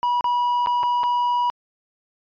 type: tone with dropouts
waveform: triangle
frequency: 972 Hz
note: B5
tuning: 28 cents flat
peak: -16 dBFS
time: 0.03-1.5 s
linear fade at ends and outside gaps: 0 ms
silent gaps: 0.209-0.243 / 0.661-0.671 / 0.831-0.835 / 1.033-1.038 s
effects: resampled to 11025 Hz